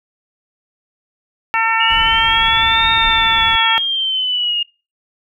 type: harmonic tone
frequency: 450.9 Hz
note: A4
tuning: 42 cents sharp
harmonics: 2 / 3 / 4 / 5 / 6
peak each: -17 / -19 / -20 / -21 / -22 dBFS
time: 1.54-3.78 s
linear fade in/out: 0 ms
type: linear two-way sweep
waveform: sine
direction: up then down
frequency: 2833 to 3687 to 2833 Hz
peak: -15 dBFS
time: 1.8-4.63 s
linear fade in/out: 5 ms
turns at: 2.89 s
type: noise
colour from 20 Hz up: brown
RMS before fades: -29 dBFS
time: 1.9-3.56 s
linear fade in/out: 5 ms
effects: noise-tail reverb RT60 0.3 s tail -23 dB re dry